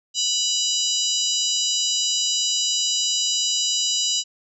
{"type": "harmonic tone with a mistuned harmonic", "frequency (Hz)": 983, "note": "B5", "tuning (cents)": -8, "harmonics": [3, 4, 5, 6, 7, 8], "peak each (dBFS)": [-25, -26, -27, -28, -28, -29], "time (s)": [0.14, 4.24], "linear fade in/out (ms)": 50, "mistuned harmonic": 8, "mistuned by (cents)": -65, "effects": []}